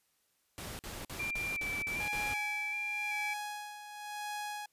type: noise bursts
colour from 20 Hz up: pink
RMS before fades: -43 dBFS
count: 7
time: 0.58-2.338 s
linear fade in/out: 0 ms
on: 210 ms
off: 48 ms
type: tone with vibrato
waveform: sine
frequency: 2349 Hz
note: D7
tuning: in tune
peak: -34 dBFS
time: 1.19-3.34 s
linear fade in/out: 10 ms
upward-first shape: square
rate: 1.3 Hz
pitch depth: 20 cents each way
type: tone with tremolo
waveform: sawtooth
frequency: 834 Hz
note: G#5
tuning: 7 cents sharp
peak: -33 dBFS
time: 2-4.66 s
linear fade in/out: 5 ms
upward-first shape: sine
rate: 0.95 Hz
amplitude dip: 65%
effects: white hiss -75 dBFS RMS until 4.72 s + resampled to 32000 Hz